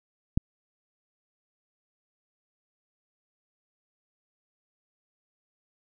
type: click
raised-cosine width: 5 ms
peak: -10 dBFS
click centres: 0.375 s
effects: none